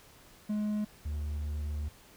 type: tone pair in turn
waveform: triangle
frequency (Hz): 210.5 / 74.42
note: G#3 / D2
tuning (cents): +24 / +24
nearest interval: octave + tritone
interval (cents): 1800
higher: first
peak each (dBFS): -27 / -30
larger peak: first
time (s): 0.49-0.85 / 1.05-1.89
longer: second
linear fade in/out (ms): 10
effects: pink hiss -57 dBFS RMS until 2.16 s